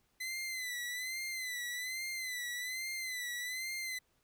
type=tone with vibrato; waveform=sawtooth; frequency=2022 Hz; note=B6; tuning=40 cents sharp; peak=-34 dBFS; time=0.2-3.99 s; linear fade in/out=10 ms; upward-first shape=sine; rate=1.2 Hz; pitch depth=73 cents each way; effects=pink hiss -75 dBFS RMS until 4.23 s